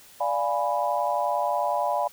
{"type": "chord", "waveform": "sine", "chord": "D diminished seventh", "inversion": "none", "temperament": "equal", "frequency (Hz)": [587.3, 698.5, 830.6, 987.8], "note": ["D5", "F5", "Ab5", "Cb6"], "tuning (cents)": [0, 0, 0, 0], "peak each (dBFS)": -28, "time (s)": [0.2, 2.08], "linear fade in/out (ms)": 10, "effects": ["white hiss -51 dBFS RMS until 2.12 s"]}